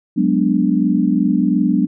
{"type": "chord", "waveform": "sine", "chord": "G# half-diminished seventh", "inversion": "third", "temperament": "equal", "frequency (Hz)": [185, 207.7, 246.9, 293.7], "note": ["F#3", "G#3", "B3", "D4"], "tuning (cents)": [0, 0, 0, 0], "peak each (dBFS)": -18, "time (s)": [0.16, 1.87], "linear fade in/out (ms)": 20, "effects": []}